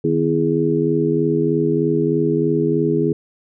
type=harmonic tone with a mistuned harmonic; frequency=83.2 Hz; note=E2; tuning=17 cents sharp; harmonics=2 / 3 / 4 / 5; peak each=-21 / -22 / -20 / -19 dBFS; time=0.04-3.13 s; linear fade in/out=5 ms; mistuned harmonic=2; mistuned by=-140 cents; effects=none